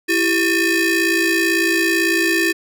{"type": "ring-modulated tone", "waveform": "30% pulse", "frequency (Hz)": 726, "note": "F#5", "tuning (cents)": -33, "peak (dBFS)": -9, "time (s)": [0.08, 2.53], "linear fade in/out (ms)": 20, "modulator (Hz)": 1060, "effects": []}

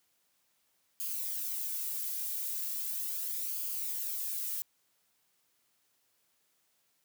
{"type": "noise with flanger", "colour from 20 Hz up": "violet", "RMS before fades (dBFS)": -36, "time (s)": [1, 4.62], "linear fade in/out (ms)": 0, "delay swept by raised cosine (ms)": [0.52, 2.32], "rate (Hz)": 0.38, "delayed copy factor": -0.5, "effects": ["white hiss -74 dBFS RMS until 7.04 s", "high-pass 80 Hz 12 dB/octave"]}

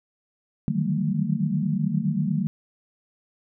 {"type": "tone cluster", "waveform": "sine", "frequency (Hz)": [150.3, 158.1, 185.7, 195, 224.3], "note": ["D3", "D#3", "F#3", "G3", "A3"], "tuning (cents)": [40, 28, 7, -9, 34], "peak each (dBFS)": -28, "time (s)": [0.68, 2.47], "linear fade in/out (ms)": 0, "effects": []}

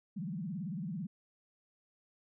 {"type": "tone with vibrato", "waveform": "sine", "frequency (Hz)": 179.1, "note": "F3", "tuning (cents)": 44, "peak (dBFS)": -36, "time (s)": [0.16, 1.07], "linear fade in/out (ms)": 10, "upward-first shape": "sine", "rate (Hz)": 18, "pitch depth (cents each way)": 290, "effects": []}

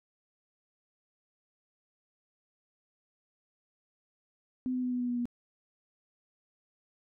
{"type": "tone with pitch steps", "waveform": "sine", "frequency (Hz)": [254.7, 252.4, 250, 247.7, 245.5, 243.2, 241], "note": ["C4", "B3", "B3", "B3", "B3", "B3", "B3"], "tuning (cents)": [-46, 38, 21, 5, -10, -26, -42], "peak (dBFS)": -29, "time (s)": [4.66, 5.255], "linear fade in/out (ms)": 0, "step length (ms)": 85, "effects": []}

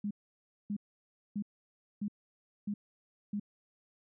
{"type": "tone bursts", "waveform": "sine", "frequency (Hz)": 205.6, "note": "G#3", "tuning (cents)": -17, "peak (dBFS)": -32, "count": 6, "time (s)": [0.04, 3.398], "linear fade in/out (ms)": 5, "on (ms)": 68, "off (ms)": 590, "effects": []}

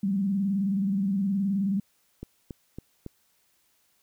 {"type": "tone with vibrato", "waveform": "sine", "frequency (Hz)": 196, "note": "G3", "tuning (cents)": 0, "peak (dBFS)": -23, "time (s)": [0.03, 1.8], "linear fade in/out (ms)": 5, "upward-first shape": "square", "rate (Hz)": 19, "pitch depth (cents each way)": 70}
{"type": "click train", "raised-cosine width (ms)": 3, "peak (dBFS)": -24, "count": 4, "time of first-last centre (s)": [2.23, 3.063], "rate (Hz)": 3.6}
{"effects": ["white hiss -68 dBFS RMS until 4.02 s"]}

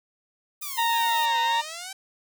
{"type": "noise", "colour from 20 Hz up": "violet", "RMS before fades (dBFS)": -36, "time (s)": [0.61, 1.26], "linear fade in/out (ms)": 10}
{"type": "exponential two-way sweep", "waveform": "5% pulse", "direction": "down then up", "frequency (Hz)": [1227, 493.9, 784], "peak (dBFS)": -23, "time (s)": [0.62, 1.93], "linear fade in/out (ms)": 5, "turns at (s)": 1.4}
{"type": "harmonic tone", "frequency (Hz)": 926, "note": "A#5", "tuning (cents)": -12, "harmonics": [1, 2, 3, 4], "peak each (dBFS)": [-22, -30, -34, -30], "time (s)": [0.77, 1.62], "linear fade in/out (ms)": 20}
{"effects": []}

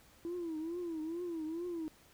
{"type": "tone with vibrato", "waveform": "sine", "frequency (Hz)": 332.4, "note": "E4", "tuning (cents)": 15, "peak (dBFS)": -35, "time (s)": [0.25, 1.88], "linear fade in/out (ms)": 0, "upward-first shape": "triangle", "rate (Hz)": 2.3, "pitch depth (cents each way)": 140, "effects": ["tanh soft clip ceiling -34 dBFS", "pink hiss -63 dBFS RMS until 2.13 s"]}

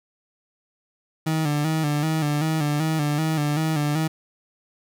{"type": "tone with vibrato", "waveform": "30% pulse", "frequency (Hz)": 152.9, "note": "D#3", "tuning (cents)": -30, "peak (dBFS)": -18, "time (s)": [1.26, 4.08], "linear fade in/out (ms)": 10, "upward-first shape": "square", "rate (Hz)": 2.6, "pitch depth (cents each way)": 63, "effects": []}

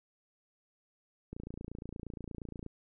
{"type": "click train", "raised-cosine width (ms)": 3, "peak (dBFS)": -29, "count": 39, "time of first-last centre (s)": [1.33, 2.663], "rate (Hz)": 28.5, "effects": []}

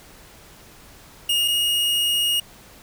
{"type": "tone pair in turn", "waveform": "45% pulse", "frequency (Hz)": [2851, 2865], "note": ["F7", "F7"], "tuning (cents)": [35, 44], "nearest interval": "unison", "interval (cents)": 9, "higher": "second", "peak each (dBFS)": -18, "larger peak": "neither", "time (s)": [[1.29, 1.48], [1.48, 2.4]], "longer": "second", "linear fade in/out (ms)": 5, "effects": ["pink hiss -47 dBFS RMS until 2.82 s"]}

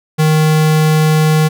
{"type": "tone", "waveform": "square", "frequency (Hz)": 155.56, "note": "D#3", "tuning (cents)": 0, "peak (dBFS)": -9, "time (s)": [0.18, 1.49], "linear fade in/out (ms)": 20, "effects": []}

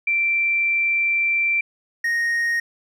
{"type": "tone pair in turn", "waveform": ["sine", "triangle"], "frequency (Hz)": [2349, 1864.4], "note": ["D7", "A#6"], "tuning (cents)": [0, 0], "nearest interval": "major third", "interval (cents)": 400, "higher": "first", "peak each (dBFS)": -17, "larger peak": "neither", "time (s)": [[0.07, 1.61], [2.04, 2.6]], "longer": "first", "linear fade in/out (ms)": 5, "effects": []}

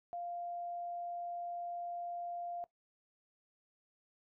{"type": "tone", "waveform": "sine", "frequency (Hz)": 697, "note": "F5", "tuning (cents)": -4, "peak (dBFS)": -39, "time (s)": [0.13, 2.64], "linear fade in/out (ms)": 0, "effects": ["noise-tail reverb RT60 0.1 s tail -17 dB re dry"]}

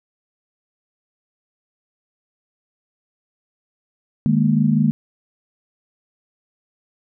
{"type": "chord", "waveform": "sine", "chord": "D# suspended fourth", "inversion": "none", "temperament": "equal with one note detuned", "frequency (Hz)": [152.89, 207.7, 233.1], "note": ["D#3", "G#3", "A#3"], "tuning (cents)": [-30, 0, 0], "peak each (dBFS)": -18, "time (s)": [4.26, 4.91], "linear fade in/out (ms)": 0, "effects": []}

